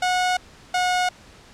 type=tone pair in turn; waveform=sawtooth; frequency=730 / 726.6 Hz; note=F#5 / F#5; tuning=-24 / -32 cents; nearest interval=unison; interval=8 cents; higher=first; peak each=-15 dBFS; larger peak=neither; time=0.02-0.37 / 0.74-1.09 s; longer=neither; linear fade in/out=5 ms; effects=pink hiss -48 dBFS RMS until 1.53 s + low-pass 7000 Hz 12 dB/octave